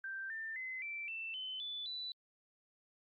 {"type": "tone with pitch steps", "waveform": "sine", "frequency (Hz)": [1568, 1790.8, 2045, 2336, 2668, 3047, 3480, 3974], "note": ["G6", "A6", "C7", "D7", "E7", "G7", "A7", "B7"], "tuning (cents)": [0, 30, -40, -10, 20, -50, -20, 10], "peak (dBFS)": -40, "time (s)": [0.04, 2.12], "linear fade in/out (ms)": 2, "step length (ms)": 260, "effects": ["Opus 32 kbps"]}